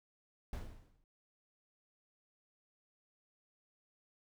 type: noise with exponential decay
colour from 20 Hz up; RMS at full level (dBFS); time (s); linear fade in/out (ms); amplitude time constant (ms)
brown; -37; 0.53-1.04; 2; 110
effects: none